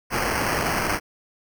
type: noise with sample-and-hold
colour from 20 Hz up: blue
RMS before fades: -24 dBFS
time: 0.1-1 s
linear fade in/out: 50 ms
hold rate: 3675 Hz
effects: none